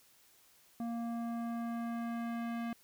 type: tone with low-pass filter sweep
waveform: square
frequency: 233.1 Hz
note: A#3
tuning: in tune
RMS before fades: -38 dBFS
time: 0.8-2.73 s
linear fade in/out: 2 ms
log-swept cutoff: 820 to 2400 Hz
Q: 1
effects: white hiss -65 dBFS RMS until 2.83 s